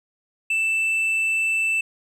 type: tone with tanh clipping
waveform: sine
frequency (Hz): 2651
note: E7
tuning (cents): +9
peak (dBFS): -20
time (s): 0.5-1.81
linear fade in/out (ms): 5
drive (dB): 4
effects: none